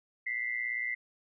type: tone pair together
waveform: sine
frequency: 1975.5 / 2093 Hz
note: B6 / C7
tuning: 0 / 0 cents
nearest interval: minor second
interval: 100 cents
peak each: -34 / -34 dBFS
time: 0.26-0.95 s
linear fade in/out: 10 ms
effects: none